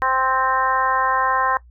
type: harmonic tone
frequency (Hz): 261.6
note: C4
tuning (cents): 0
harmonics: 2 / 3 / 4 / 5 / 6 / 7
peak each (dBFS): -29 / -24 / -19 / -27 / -26 / -27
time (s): 0.02-1.57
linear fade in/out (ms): 0
effects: noise-tail reverb RT60 0.1 s tail -19 dB re dry + added 60 Hz sine -44 dBFS peak until 1.7 s